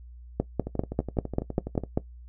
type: two click trains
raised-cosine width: 2 ms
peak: -10 / -19 dBFS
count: 9 / 15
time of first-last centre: 0.4-1.975 / 0.67-1.837 s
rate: 5.08 / 12 Hz
effects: noise-tail reverb RT60 0.1 s tail -17 dB re dry + added 60 Hz sine -43 dBFS peak until 2.28 s